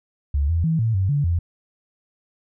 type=tone with pitch steps; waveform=sine; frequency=71.2 / 83.4 / 161.9 / 113 / 95.2 / 143.9 / 85.5 Hz; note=C#2 / E2 / E3 / A2 / F#2 / D3 / F2; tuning=+47 / +21 / -31 / +47 / +50 / -35 / -36 cents; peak=-17 dBFS; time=0.34-1.39 s; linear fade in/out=5 ms; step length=150 ms; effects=none